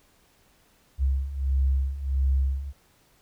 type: beating tone pair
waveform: sine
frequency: 66.2 / 67.7 Hz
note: C2 / C#2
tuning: +21 / -40 cents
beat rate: 1.5 Hz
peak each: -27 / -23 dBFS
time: 0.98-2.73 s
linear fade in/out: 50 ms
effects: pink hiss -62 dBFS RMS until 3.21 s

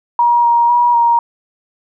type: tone with pitch steps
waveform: sine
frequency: 952 / 943 / 961 / 940 Hz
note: A#5 / A#5 / B5 / A#5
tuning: +36 / +20 / -48 / +14 cents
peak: -8 dBFS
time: 0.19-1.19 s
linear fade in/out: 2 ms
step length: 250 ms
effects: none

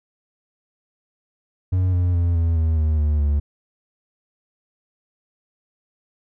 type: tone with pitch steps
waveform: triangle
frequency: 92.1 / 89.01 / 86.03 / 83.15 / 80.36 / 77.67 / 75.07 / 72.55 Hz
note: F#2 / F2 / F2 / E2 / E2 / D#2 / D2 / D2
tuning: -7 / +33 / -26 / +16 / -44 / -2 / +39 / -21 cents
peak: -14 dBFS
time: 1.72-3.4 s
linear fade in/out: 10 ms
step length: 210 ms
effects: none

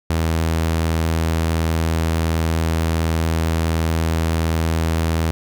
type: tone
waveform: sawtooth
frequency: 81.4 Hz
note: E2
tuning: 21 cents flat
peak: -13 dBFS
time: 0.1-5.31 s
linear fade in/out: 0 ms
effects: none

